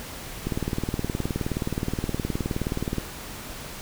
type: click train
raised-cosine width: 3 ms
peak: -13 dBFS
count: 49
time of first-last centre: 0.47-2.983 s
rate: 19.1 Hz
effects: pink hiss -38 dBFS RMS until 3.81 s